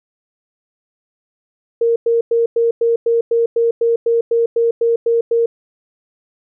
sine tone bursts, 464.4 Hz, A#4, 7 cents flat, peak -11 dBFS, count 15, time 1.81-5.46 s, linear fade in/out 5 ms, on 150 ms, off 100 ms, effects none

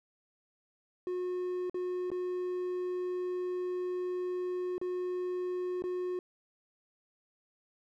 triangle tone with dropouts, 362.1 Hz, F#4, 37 cents flat, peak -30 dBFS, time 1.07-6.19 s, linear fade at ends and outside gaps 1 ms, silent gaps 1.697-1.744 / 2.103-2.116 / 4.781-4.814 / 5.822-5.839 s, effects none

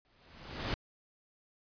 pink noise with exponential growth, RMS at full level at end -32 dBFS, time 0.05-0.74 s, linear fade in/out 0 ms, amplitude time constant 150 ms, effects resampled to 11025 Hz

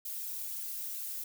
violet noise with flanger, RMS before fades -39 dBFS, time 0.05-1.24 s, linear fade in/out 5 ms, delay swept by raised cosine 1.9 to 4.5 ms, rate 3.2 Hz, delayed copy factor +0.95, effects none

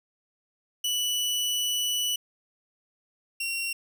sawtooth tone pair in turn, 2960 / 2743 Hz, F#7 / F7, 0 / -32 cents, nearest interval minor second, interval 132 cents, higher first, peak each -22 / -25 dBFS, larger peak first, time 0.84-2.16 / 3.4-3.73 s, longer first, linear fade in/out 5 ms, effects none

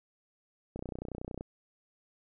click train, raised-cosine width 2 ms, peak -25 dBFS, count 21, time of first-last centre 0.76-1.409 s, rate 30.8 Hz, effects none

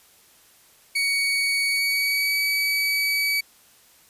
30% pulse tone with pitch glide, 2241 to 2278 Hz, C#7 to C#7, +18 to +47 cents, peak -18 dBFS, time 0.95-3.41 s, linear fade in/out 10 ms, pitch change +29 cents, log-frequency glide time 1.67-2.37 s, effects white hiss -55 dBFS RMS until 4.09 s + resampled to 32000 Hz

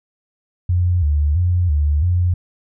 sine tone with vibrato, 81 Hz, E2, 30 cents flat, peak -13 dBFS, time 0.69-2.34 s, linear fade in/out 5 ms, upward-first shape square, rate 1.5 Hz, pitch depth 160 cents each way, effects none

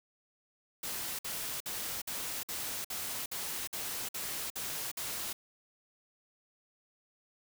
white noise bursts, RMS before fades -38 dBFS, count 11, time 0.83-5.33 s, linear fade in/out 5 ms, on 360 ms, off 54 ms, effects none

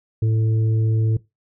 harmonic tone, 110.6 Hz, A2, 9 cents sharp, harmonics 1 / 3 / 4, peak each -16 / -32 / -33 dBFS, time 0.22-1.17 s, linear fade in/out 5 ms, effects noise-tail reverb RT60 0.2 s tail -19 dB re dry

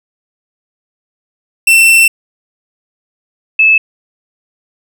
45% pulse / sine tone pair in turn, 2687 / 2611 Hz, E7 / E7, +33 / -17 cents, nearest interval unison, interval 50 cents, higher first, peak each -4 dBFS, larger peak neither, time 1.67-2.08 / 3.59-3.78 s, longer first, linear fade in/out 5 ms, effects none

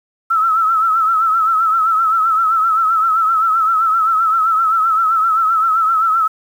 sine tone with vibrato, 1313 Hz, E6, 7 cents flat, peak -11 dBFS, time 0.3-6.28 s, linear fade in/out 10 ms, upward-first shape triangle, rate 7.7 Hz, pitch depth 77 cents each way, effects 7-bit

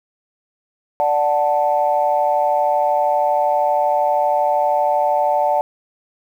sine chord, D major, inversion none, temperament equal, 587.3 / 740 / 880 Hz, D5 / F#5 / A5, 0 / 0 / 0 cents, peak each -18 dBFS, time 1-5.61 s, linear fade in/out 0 ms, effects tanh soft clip ceiling -4 dBFS + 8-bit

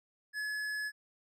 sine tone with tanh clipping, 1703 Hz, G#6, 43 cents sharp, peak -36 dBFS, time 0.33-0.92 s, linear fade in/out 50 ms, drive 13 dB, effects none

